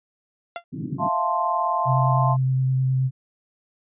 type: tone with exponential decay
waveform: sawtooth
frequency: 689 Hz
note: F5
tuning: 24 cents flat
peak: -21 dBFS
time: 0.56-0.64 s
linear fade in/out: 1 ms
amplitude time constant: 16 ms
type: band-pass noise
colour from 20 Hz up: pink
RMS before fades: -30 dBFS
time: 0.72-1.09 s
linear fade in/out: 20 ms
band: 120 to 320 Hz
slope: 48 dB/octave
type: chord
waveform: sine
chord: F major seventh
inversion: third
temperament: equal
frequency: 659.3 / 698.5 / 880 / 1046.5 Hz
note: E5 / F5 / A5 / C6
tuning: 0 / 0 / 0 / 0 cents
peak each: -29 / -26 / -26 / -23 dBFS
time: 0.98-2.37 s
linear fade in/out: 50 ms
type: tone with vibrato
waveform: sine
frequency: 130.81 Hz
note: C3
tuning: in tune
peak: -18 dBFS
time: 1.85-3.11 s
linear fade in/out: 50 ms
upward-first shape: triangle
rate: 9.6 Hz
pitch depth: 14 cents each way
effects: resampled to 8000 Hz